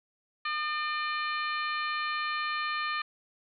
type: harmonic tone with a mistuned harmonic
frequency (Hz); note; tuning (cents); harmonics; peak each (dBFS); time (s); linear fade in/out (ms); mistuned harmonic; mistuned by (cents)
600; D5; +37; 2 / 3 / 4 / 5 / 6 / 7; -32 / -35 / -37 / -42 / -46 / -41; 0.45-3.02; 5; 2; +23
effects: none